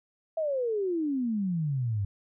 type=exponential sweep; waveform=sine; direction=down; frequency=660 to 96.4 Hz; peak=-26 dBFS; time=0.37-2.05 s; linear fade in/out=5 ms; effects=none